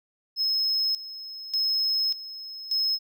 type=tone with tremolo; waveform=triangle; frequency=5170 Hz; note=E8; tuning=34 cents flat; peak=-21 dBFS; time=0.36-2.99 s; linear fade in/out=50 ms; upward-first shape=square; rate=0.85 Hz; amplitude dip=80%; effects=none